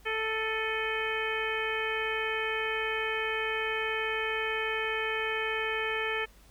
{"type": "harmonic tone with a mistuned harmonic", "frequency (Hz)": 440.6, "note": "A4", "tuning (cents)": 2, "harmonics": [1, 2, 3, 4, 5, 6, 7], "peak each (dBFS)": [-34, -39, -38, -34, -37, -37, -40], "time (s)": [0.05, 6.26], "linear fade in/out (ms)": 20, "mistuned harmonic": 6, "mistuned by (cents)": -80, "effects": ["added 50 Hz sine -55 dBFS peak until 6.5 s", "pink hiss -60 dBFS RMS until 6.5 s"]}